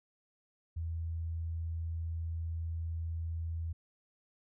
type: tone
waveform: sine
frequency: 82.41 Hz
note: E2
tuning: in tune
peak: -34 dBFS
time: 0.76-3.73 s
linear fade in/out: 10 ms
effects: none